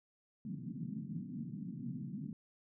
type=band-pass noise; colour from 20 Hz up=pink; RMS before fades=-43 dBFS; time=0.45-2.33 s; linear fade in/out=2 ms; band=140 to 260 Hz; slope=48 dB/octave; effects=none